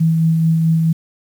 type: tone with tremolo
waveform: sine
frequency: 162.5 Hz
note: E3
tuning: 24 cents flat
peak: -10 dBFS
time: 0-0.93 s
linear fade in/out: 10 ms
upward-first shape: sine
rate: 4.6 Hz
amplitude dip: 25%
effects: 7-bit

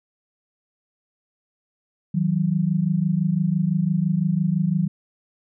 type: tone pair together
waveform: sine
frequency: 160 / 185.93 Hz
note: D#3 / F#3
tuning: +49 / +9 cents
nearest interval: minor third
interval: 260 cents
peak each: -21 dBFS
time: 2.14-4.88 s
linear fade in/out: 10 ms
effects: none

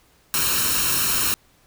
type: noise with comb filter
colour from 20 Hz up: white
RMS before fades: -21 dBFS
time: 0.34-1.34 s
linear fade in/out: 0 ms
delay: 0.73 ms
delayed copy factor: +0.7
effects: pink hiss -58 dBFS RMS until 1.66 s

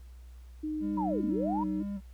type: tone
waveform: sine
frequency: 307.5 Hz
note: D#4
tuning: 20 cents flat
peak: -31 dBFS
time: 0.63-1.83 s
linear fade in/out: 10 ms
type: tone with vibrato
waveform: triangle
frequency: 196 Hz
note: G3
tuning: in tune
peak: -31 dBFS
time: 0.8-2.01 s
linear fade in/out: 50 ms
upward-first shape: square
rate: 3 Hz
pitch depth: 46 cents each way
type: linear two-way sweep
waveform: sine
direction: down then up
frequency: 1000 to 201 to 1000 Hz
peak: -31 dBFS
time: 0.97-1.64 s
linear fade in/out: 10 ms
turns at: 1.26 s
effects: added 61 Hz sine -46 dBFS peak until 2.13 s + pink hiss -66 dBFS RMS until 2.13 s

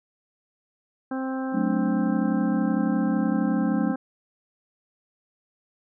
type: harmonic tone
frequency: 262.8 Hz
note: C4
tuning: 8 cents sharp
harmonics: 1 / 2 / 3 / 4 / 5 / 6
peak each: -27 / -35 / -36 / -42 / -41 / -41 dBFS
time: 1.11-3.96 s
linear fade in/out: 5 ms
type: chord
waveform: sine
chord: D major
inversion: first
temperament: equal with one note detuned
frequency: 185 / 217.7 / 293.7 Hz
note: F#3 / A3 / D4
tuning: 0 / -18 / 0 cents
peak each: -27 / -25 / -27 dBFS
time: 1.52-3.95 s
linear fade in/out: 50 ms
effects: none

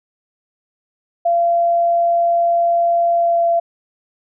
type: tone with pitch glide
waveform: sine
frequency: 685 to 680.3 Hz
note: F5 to F5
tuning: -34 to -46 cents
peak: -12 dBFS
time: 1.25-3.6 s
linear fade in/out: 10 ms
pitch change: -12 cents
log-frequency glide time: 3.15-3.47 s
effects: none

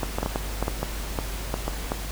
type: clicks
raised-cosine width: 1 ms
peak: -11 dBFS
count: 12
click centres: 0.032 / 0.185 / 0.23 / 0.261 / 0.359 / 0.626 / 0.681 / 0.83 / 1.188 / 1.541 / 1.68 / 1.919 s
effects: added 50 Hz sine -31 dBFS peak until 2.11 s + pink hiss -36 dBFS RMS until 2.11 s

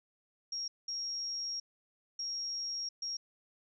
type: tone bursts at uneven times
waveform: sine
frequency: 5588 Hz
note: F8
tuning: in tune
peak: -35 dBFS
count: 4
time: 0.52-0.68 / 0.88-1.6 / 2.19-2.89 / 3.02-3.17 s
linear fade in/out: 5 ms
effects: none

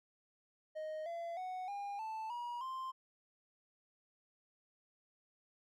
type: tone with pitch steps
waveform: triangle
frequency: 622.3 / 678.6 / 740 / 807 / 880.1 / 959.7 / 1046.6 Hz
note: D#5 / F5 / F#5 / G#5 / A5 / B5 / C6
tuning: 0 / -50 / 0 / -50 / 0 / -50 / 0 cents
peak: -38 dBFS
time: 0.75-2.92 s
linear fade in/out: 20 ms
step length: 310 ms
effects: none

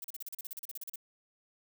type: noise bursts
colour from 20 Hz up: violet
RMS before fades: -41 dBFS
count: 16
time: 0.02-0.958 s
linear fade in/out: 2 ms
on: 23 ms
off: 38 ms
effects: none

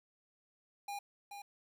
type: tone with echo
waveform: square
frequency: 810 Hz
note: G#5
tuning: 43 cents flat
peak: -40 dBFS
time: 0.88-0.99 s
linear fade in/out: 5 ms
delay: 430 ms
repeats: 1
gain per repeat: -6 dB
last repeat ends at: 1.42 s
effects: 11-bit

